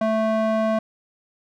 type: tone with band-pass filter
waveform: square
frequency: 220 Hz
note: A3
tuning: in tune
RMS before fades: -21 dBFS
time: 0.01-0.79 s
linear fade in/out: 5 ms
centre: 650 Hz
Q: 1.4
effects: none